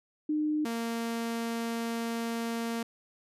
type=tone pair in turn; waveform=sine / sawtooth; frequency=303.8 / 230.9 Hz; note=D#4 / A#3; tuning=-41 / -16 cents; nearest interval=perfect fourth; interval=475 cents; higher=first; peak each=-26 / -27 dBFS; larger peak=first; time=0.29-0.65 / 0.65-2.83 s; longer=second; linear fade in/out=5 ms; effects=resampled to 32000 Hz